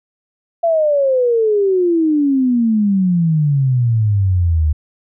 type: exponential sweep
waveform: sine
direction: down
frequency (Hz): 684 to 74.3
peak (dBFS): -11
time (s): 0.63-4.73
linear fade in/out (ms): 10
effects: none